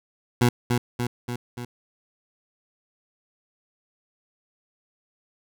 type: tone with echo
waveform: 20% pulse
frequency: 121.3 Hz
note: B2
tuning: 31 cents flat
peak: -11 dBFS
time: 0.41-0.49 s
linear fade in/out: 5 ms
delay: 290 ms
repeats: 4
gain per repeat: -4 dB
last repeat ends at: 1.65 s
effects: none